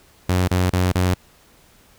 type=tone bursts; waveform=sawtooth; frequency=91.1 Hz; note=F#2; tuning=26 cents flat; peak=-12 dBFS; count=4; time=0.29-1.143 s; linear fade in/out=5 ms; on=190 ms; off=31 ms; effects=pink hiss -53 dBFS RMS until 1.98 s